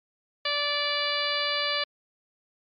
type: harmonic tone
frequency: 582 Hz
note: D5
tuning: 16 cents flat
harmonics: 1 / 2 / 3 / 4 / 5 / 6 / 7 / 8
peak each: -33 / -33 / -33 / -33 / -33 / -33 / -33 / -33 dBFS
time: 0.45-1.84 s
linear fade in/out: 5 ms
effects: MP3 48 kbps